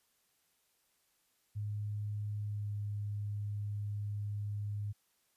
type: tone with pitch glide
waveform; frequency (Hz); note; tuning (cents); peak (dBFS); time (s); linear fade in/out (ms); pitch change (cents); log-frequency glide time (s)
sine; 104.3 to 103.22; G#2 to G#2; +8 to -10; -35; 1.55-4.93; 20; -18; 2.41-2.72
effects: white hiss -75 dBFS RMS until 5.36 s + resampled to 32000 Hz